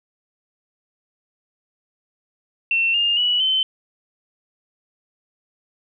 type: tone with pitch steps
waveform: sine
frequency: 2700 / 2818 / 2941 / 3069 Hz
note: E7 / F7 / F#7 / G7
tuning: +41 / +15 / -11 / -37 cents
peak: -16 dBFS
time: 2.71-3.63 s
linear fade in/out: 2 ms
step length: 230 ms
effects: none